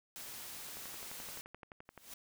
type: noise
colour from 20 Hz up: white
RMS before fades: -47 dBFS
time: 0.16-1.41 s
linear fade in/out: 0 ms
type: click train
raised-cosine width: 0.5 ms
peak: -34 dBFS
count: 15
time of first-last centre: 0.77-1.977 s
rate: 11.6 Hz
type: noise with exponential growth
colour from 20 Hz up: white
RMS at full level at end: -46 dBFS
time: 1.85-2.14 s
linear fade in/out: 5 ms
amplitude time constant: 63 ms
effects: none